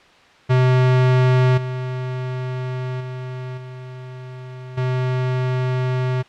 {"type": "tone with level steps", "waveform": "square", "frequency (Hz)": 127.7, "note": "C3", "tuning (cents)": -42, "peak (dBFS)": [-13, -24, -28, -33, -19], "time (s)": [0.49, 6.23], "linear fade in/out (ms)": 20, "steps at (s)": [1.57, 3, 3.57, 4.77], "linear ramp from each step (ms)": 10, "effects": ["white hiss -49 dBFS RMS until 6.28 s", "low-pass 3000 Hz 12 dB/octave"]}